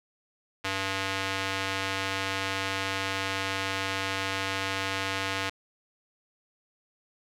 square tone with band-pass filter, 96.6 Hz, G2, 25 cents flat, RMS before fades -31 dBFS, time 0.64-5.5 s, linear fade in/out 10 ms, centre 2500 Hz, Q 0.85, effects none

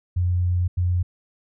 sine tone bursts at uneven times, 89.1 Hz, F2, 35 cents sharp, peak -18 dBFS, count 2, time 0.16-0.68 / 0.77-1.03 s, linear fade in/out 10 ms, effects none

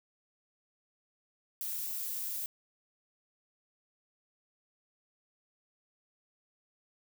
violet noise with amplitude modulation, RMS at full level -36 dBFS, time 1.61-2.46 s, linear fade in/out 0 ms, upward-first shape sine, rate 223 Hz, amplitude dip 25%, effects none

